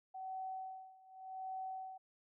sine tone with tremolo, 757 Hz, F#5, 39 cents sharp, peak -40 dBFS, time 0.14-1.98 s, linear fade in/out 10 ms, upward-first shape sine, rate 0.86 Hz, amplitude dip 90%, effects none

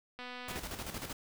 click train, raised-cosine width 0.3 ms, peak -29 dBFS, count 97, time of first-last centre 0.19-0.577 s, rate 248 Hz
pink noise with tremolo, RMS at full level -40 dBFS, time 0.48-1.13 s, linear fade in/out 5 ms, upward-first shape square, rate 13 Hz, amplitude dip 55%
effects none

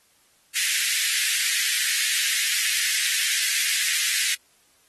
pink high-pass noise, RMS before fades -24 dBFS, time 0.55-4.35 s, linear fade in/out 10 ms, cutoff 1700 Hz, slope 48 dB/octave, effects white hiss -61 dBFS RMS until 4.88 s + AAC 32 kbps

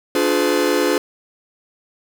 45% pulse chord, D diminished seventh, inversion none, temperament just, 293.7 / 352.4 / 422.9 / 507.5 Hz, D4 / F4 / Ab4 / Cb5, 0 / +16 / +31 / +47 cents, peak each -21 dBFS, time 0.15-0.98 s, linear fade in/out 2 ms, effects none

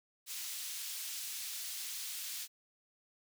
pink high-pass noise, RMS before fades -42 dBFS, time 0.26-2.48 s, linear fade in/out 50 ms, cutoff 3700 Hz, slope 12 dB/octave, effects none

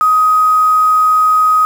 sine tone with quantisation, 1257 Hz, D#6, 17 cents sharp, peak -7 dBFS, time 0.01-1.65 s, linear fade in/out 0 ms, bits 5, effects none

